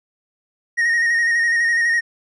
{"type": "tone with vibrato", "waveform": "triangle", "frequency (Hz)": 1864.7, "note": "A#6", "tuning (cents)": 0, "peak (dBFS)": -13, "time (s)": [0.77, 2.01], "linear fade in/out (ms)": 20, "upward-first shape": "square", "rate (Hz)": 12, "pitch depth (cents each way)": 24, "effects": ["resampled to 22050 Hz"]}